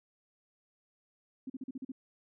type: tone bursts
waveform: sine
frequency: 261.6 Hz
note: C4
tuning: in tune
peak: -37 dBFS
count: 7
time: 1.47-1.919 s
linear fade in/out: 5 ms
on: 29 ms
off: 41 ms
effects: none